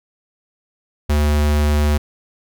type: tone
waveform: square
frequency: 74.3 Hz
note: D2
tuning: 21 cents sharp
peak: -14 dBFS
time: 1.09-1.98 s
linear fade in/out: 10 ms
effects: none